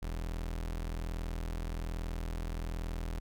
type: tone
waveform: 35% pulse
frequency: 41.2 Hz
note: E1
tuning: in tune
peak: -33 dBFS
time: 0.02-3.2 s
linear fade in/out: 10 ms
effects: none